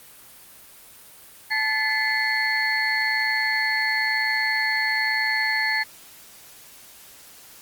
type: tone cluster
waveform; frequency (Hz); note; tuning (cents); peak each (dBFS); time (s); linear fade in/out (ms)
sine; 870 / 1739 / 2032 / 2153 / 4345; A5 / A6 / B6 / C7 / C#8; -20 / -21 / +49 / +49 / -35; -30 / -24 / -25 / -31 / -29; 1.5-5.84; 20
effects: white hiss -47 dBFS RMS until 7.61 s + Opus 32 kbps